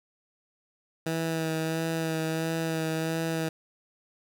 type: tone with vibrato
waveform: 15% pulse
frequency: 161.7 Hz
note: E3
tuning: 33 cents flat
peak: -21 dBFS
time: 1.06-3.49 s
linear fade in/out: 5 ms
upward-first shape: sine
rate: 1.5 Hz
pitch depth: 21 cents each way
effects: none